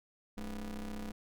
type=ring-modulated tone; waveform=40% pulse; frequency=97.8 Hz; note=G2; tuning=4 cents flat; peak=-35 dBFS; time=0.37-1.12 s; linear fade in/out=10 ms; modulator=115 Hz; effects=none